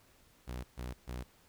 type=tone bursts; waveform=sawtooth; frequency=61.74 Hz; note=B1; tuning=in tune; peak=-35 dBFS; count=3; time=0.47-1.24 s; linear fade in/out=20 ms; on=170 ms; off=130 ms; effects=pink hiss -65 dBFS RMS until 1.48 s